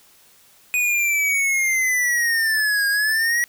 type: linear two-way sweep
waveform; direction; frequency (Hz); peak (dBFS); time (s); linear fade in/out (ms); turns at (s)
square; down then up; 2489 to 1621 to 1929; -18; 0.74-3.44; 0; 2.88
effects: white hiss -53 dBFS RMS until 3.48 s